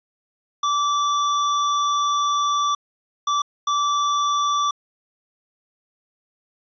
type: tone bursts at uneven times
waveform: square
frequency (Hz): 1162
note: D6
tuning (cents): -19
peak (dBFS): -19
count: 3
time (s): 0.63-2.75 / 3.27-3.42 / 3.67-4.71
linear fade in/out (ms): 5
effects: resampled to 16000 Hz + 10-bit